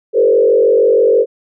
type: tone with frequency modulation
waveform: sine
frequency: 464.5 Hz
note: A#4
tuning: 6 cents flat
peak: -7 dBFS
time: 0.13-1.26 s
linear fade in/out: 50 ms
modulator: 46.3 Hz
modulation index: 1.3
effects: none